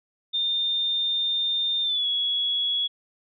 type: tone with pitch glide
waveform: sine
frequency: 3620 to 3358 Hz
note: A7 to G#7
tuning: +48 to +18 cents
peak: -22 dBFS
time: 0.33-2.88 s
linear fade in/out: 20 ms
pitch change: -130 cents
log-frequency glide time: 1.82-2.06 s
effects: none